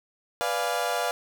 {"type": "chord", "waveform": "30% pulse", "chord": "B diminished seventh", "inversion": "none", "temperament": "equal", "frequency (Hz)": [493.9, 587.3, 698.5, 830.6], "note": ["B4", "D5", "F5", "Ab5"], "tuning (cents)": [0, 0, 0, 0], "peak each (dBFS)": [-29, -29, -26, -31], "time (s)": [0.41, 1.11], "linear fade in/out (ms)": 0, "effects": []}